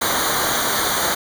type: noise with comb filter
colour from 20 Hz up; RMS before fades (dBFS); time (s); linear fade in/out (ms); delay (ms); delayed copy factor
pink; -20; 0.01-1.15; 10; 0.38; -0.9
effects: none